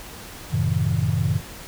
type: chord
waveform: sine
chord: F# diminished seventh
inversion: none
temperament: just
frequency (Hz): 92.5 / 111 / 133.2 / 159.84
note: F#2 / A2 / C3 / Eb3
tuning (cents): 0 / +16 / +31 / +47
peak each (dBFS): -24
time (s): 0.5-1.41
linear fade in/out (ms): 50
effects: tanh soft clip ceiling -8 dBFS + pink hiss -39 dBFS RMS until 1.67 s